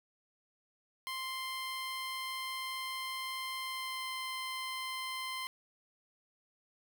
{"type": "tone with pitch glide", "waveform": "15% pulse", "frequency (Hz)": [1046.5, 1039.9], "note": ["C6", "C6"], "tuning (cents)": [0, -11], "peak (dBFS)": -31, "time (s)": [1.07, 5.47], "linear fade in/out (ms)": 0, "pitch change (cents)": -11, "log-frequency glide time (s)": [3.62, 4.1], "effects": []}